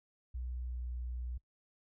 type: tone with pitch glide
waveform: sine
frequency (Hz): 61.74 to 61.1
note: B1 to B1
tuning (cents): 0 to -18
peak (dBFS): -37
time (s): 0.34-1.38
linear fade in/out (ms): 10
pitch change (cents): -18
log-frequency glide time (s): 0.66-0.78
effects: noise-tail reverb RT60 0.1 s tail -22 dB re dry